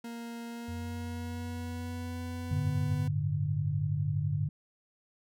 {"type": "tone with pitch glide", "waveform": "40% pulse", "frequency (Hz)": [233.6, 248.9], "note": ["A#3", "B3"], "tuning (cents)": [4, 14], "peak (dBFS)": -38, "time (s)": [0.04, 3.08], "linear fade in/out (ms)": 5, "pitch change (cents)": 110, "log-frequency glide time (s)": [0.46, 2.21]}
{"type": "tone with vibrato", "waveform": "sine", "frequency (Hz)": 89.8, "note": "F2", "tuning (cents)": 49, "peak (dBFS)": -37, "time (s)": [0.68, 2.96], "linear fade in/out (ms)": 5, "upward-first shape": "square", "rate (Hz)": 19, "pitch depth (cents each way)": 8}
{"type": "chord", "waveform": "sine", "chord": "G suspended second", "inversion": "none", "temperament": "equal", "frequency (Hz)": [98, 110, 146.83], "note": ["G2", "A2", "D3"], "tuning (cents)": [0, 0, 0], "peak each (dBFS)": [-33, -35, -30], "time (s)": [2.51, 4.49], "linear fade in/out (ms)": 5}
{"effects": []}